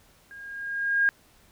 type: tone with level ramp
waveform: sine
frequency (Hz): 1623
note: G#6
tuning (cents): -40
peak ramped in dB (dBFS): -42 to -17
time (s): 0.31-1.09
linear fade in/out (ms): 0
effects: pink hiss -59 dBFS RMS until 1.51 s